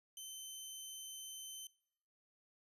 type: tone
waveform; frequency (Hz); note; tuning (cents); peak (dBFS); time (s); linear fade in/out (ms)
15% pulse; 3077; G7; -33; -40; 0.17-1.67; 2
effects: noise-tail reverb RT60 0.8 s tail -24 dB re dry + resampled to 32000 Hz